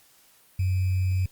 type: tone with sample-and-hold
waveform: sine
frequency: 92.8 Hz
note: F#2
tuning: 6 cents sharp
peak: -21 dBFS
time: 0.59-1.26 s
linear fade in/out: 5 ms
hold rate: 2450 Hz
effects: white hiss -58 dBFS RMS until 1.31 s + Opus 48 kbps